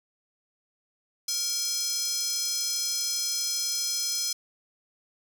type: tone with high-pass filter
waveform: square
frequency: 466.2 Hz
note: A#4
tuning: in tune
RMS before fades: -29 dBFS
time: 1.28-4.33 s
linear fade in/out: 5 ms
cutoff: 5400 Hz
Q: 3.8
effects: none